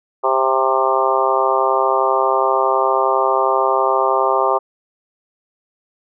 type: harmonic tone with a mistuned harmonic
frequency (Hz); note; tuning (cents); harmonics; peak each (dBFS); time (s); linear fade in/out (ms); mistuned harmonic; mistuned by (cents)
132.4; C3; +21; 3 / 4 / 5 / 6 / 7 / 8 / 9; -21 / -21 / -21 / -21 / -21 / -21 / -21; 0.23-4.59; 20; 7; -18
effects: none

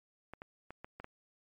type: clicks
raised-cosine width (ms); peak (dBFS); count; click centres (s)
0.5; -30; 6; 0.336 / 0.419 / 0.706 / 0.845 / 1 / 1.044
effects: MP3 64 kbps

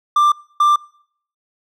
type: tone pair in turn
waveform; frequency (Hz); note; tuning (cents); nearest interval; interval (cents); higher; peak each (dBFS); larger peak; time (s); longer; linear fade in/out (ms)
triangle; 1184 / 1184; D6 / D6; +14 / +14; unison; 0; neither; -8 / -8; neither; 0.16-0.32 / 0.6-0.76; neither; 5
effects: noise-tail reverb RT60 0.6 s tail -23 dB re dry

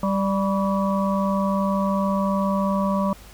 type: harmonic tone with a mistuned harmonic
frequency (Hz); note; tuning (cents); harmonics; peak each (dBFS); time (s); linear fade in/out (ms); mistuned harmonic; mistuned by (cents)
195.9; G3; -1; 1 / 3 / 5 / 6; -21 / -26 / -28 / -29; 0.03-3.13; 2; 6; -55
effects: added 51 Hz sine -44 dBFS peak until 3.33 s + pink hiss -47 dBFS RMS until 3.33 s

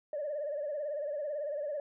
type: tone with vibrato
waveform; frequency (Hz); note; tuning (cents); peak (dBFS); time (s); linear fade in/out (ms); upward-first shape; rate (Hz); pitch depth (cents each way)
sine; 587.3; D5; 0; -32; 0.13-1.8; 2; sine; 18; 86
effects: tanh soft clip ceiling -29 dBFS

